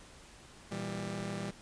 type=chord; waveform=sawtooth; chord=E diminished; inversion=second; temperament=just; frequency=118.67 / 164.81 / 197.78 Hz; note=Bb2 / E3 / G3; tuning=+31 / 0 / +16 cents; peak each=-39 / -38 / -35 dBFS; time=0.71-1.51 s; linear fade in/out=10 ms; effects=pink hiss -55 dBFS RMS until 1.61 s + resampled to 22050 Hz